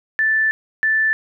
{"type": "tone bursts at uneven times", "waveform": "sine", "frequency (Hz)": 1760, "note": "A6", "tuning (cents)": 0, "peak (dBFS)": -14, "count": 2, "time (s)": [[0.19, 0.51], [0.83, 1.13]], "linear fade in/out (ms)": 0, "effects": []}